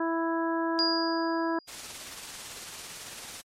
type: harmonic tone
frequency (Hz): 330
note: E4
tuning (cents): +2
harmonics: 1 / 2 / 3 / 4 / 5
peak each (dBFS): -28 / -34 / -32 / -39 / -37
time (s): 0-1.59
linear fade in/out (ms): 5
type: tone with exponential decay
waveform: sine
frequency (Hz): 4854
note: D#8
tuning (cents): -44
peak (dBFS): -22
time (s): 0.79-1.76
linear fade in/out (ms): 0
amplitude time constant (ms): 210
type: noise with tremolo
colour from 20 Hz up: white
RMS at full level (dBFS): -38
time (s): 1.67-3.42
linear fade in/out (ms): 20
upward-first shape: triangle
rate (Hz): 18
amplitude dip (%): 35
effects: low-pass 9000 Hz 12 dB/octave + MP3 64 kbps